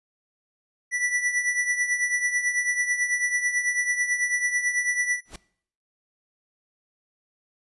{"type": "tone with tremolo", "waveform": "square", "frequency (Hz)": 1965, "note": "B6", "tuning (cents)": -9, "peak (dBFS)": -20, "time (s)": [0.91, 5.21], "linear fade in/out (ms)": 50, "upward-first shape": "triangle", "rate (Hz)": 9.1, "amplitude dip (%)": 70}
{"type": "noise with exponential growth", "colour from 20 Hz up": "pink", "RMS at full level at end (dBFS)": -33, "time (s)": [5.25, 5.36], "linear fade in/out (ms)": 5, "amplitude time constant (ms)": 23}
{"effects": ["noise-tail reverb RT60 0.6 s tail -20 dB re dry", "resampled to 24000 Hz"]}